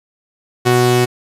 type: tone pair together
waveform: sawtooth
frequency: 123.47 / 370 Hz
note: B2 / F#4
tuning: 0 / 0 cents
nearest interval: octave + perfect fifth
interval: 1900 cents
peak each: -10 dBFS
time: 0.65-1.06 s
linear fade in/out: 20 ms
effects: resampled to 32000 Hz